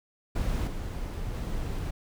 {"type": "noise with level steps", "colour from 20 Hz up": "brown", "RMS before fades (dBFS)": [-28, -34, -32], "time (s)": [0.35, 1.91], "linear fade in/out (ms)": 10, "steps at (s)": [0.67, 1.34], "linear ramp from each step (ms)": 5, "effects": []}